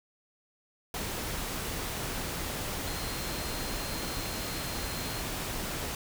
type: tone in noise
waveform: sine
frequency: 4186 Hz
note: C8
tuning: in tune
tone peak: -44 dBFS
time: 2.87-5.22 s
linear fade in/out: 2 ms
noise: pink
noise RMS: -35 dBFS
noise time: 0.94-5.95 s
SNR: -12 dB
effects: none